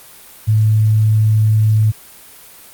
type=tone; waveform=sine; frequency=108.4 Hz; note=A2; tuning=25 cents flat; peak=-9 dBFS; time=0.47-1.92 s; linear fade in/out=20 ms; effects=white hiss -40 dBFS RMS until 2.73 s + Opus 32 kbps